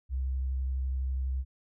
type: tone with vibrato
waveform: sine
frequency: 65.41 Hz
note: C2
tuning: in tune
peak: -28 dBFS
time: 0.09-1.45 s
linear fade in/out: 50 ms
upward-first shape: sine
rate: 12 Hz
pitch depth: 17 cents each way
effects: none